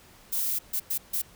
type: noise bursts at uneven times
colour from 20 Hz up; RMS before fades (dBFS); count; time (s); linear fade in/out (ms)
violet; -28; 4; 0.32-0.59 / 0.73-0.8 / 0.9-0.98 / 1.13-1.22; 10
effects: pink hiss -54 dBFS RMS until 1.35 s